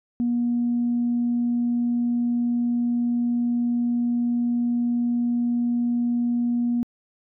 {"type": "tone", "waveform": "sine", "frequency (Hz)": 239.6, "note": "A#3", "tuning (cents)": 48, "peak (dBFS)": -19, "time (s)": [0.2, 6.83], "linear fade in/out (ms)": 0, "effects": ["tanh soft clip ceiling -15 dBFS"]}